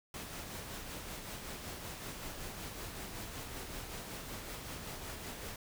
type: noise with tremolo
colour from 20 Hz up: pink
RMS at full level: -43 dBFS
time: 0.14-5.56 s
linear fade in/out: 2 ms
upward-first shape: sine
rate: 5.3 Hz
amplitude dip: 35%
effects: none